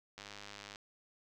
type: click train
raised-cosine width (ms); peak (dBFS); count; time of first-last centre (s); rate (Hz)
0.2; -30; 60; 0.18-0.758; 102
effects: none